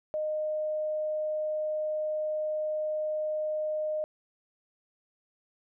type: tone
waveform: sine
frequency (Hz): 615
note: D#5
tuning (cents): -20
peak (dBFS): -28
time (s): 0.14-4.04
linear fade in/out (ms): 0
effects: none